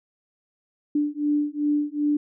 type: beating tone pair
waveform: sine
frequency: 293.3 / 295.9 Hz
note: D4 / D4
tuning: -2 / +13 cents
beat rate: 2.6 Hz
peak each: -24 dBFS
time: 0.95-2.17 s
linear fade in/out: 5 ms
effects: none